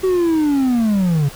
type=linear sweep; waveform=triangle; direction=down; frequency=381.8 to 135.4 Hz; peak=-11 dBFS; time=0.03-1.29 s; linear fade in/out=10 ms; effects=pink hiss -36 dBFS RMS until 1.35 s